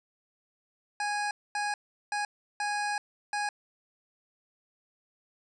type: tone bursts at uneven times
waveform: 25% pulse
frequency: 827 Hz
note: G#5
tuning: 8 cents flat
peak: -25 dBFS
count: 5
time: 1-1.31 / 1.55-1.74 / 2.12-2.25 / 2.6-2.98 / 3.33-3.49 s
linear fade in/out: 2 ms
effects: resampled to 22050 Hz + 11-bit